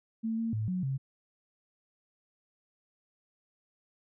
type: tone with pitch steps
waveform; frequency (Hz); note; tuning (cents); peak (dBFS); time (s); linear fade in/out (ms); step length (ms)
sine; 224 / 227.4 / 108.8 / 183.2 / 134.6; A3 / A#3 / A2 / F#3 / C3; +31 / -43 / -19 / -17 / +49; -29; 0.23-0.98; 20; 150
effects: none